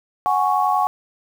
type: chord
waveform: sine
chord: F# suspended second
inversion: none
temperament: equal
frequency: 740 / 830.6 / 1108.7 Hz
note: F#5 / G#5 / C#6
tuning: 0 / 0 / 0 cents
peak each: -20 dBFS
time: 0.26-0.87 s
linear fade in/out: 0 ms
effects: 7-bit